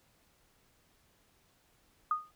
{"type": "tone with exponential decay", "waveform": "sine", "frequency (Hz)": 1234, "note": "D#6", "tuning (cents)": -15, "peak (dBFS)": -24, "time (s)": [2.11, 2.31], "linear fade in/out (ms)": 2, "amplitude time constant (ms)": 42, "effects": ["pink hiss -69 dBFS RMS until 2.35 s"]}